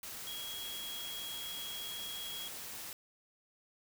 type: tone in noise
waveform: sine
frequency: 3300 Hz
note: G#7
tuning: 12 cents flat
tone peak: -42 dBFS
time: 0.27-2.48 s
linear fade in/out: 2 ms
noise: white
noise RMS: -45 dBFS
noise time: 0.03-2.93 s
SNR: 0 dB
effects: none